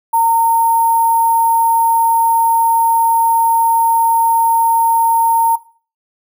sine tone with sample-and-hold, 917 Hz, A#5, 29 cents flat, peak -9 dBFS, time 0.13-5.56 s, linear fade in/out 10 ms, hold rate 11025 Hz, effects noise-tail reverb RT60 0.4 s tail -17 dB re dry

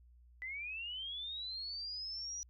sine linear sweep, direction up, 1975.5 to 5870 Hz, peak -40 dBFS, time 0.42-2.43 s, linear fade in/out 0 ms, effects added 60 Hz sine -59 dBFS peak until 2.49 s

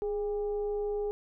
sine tone with frequency modulation, 415.3 Hz, G#4, in tune, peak -29 dBFS, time 0.02-1.11 s, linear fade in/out 0 ms, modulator 389 Hz, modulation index 0.39, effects none

